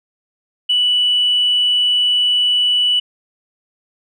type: tone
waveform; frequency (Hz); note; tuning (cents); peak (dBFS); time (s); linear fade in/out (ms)
sine; 2960; F#7; 0; -11; 0.69-3; 10
effects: tanh soft clip ceiling -7 dBFS